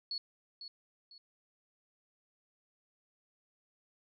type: tone with echo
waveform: sine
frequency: 4383 Hz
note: C#8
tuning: 20 cents flat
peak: -35 dBFS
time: 0.11-0.18 s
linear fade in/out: 2 ms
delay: 500 ms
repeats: 2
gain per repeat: -9 dB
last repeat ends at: 1.18 s
effects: none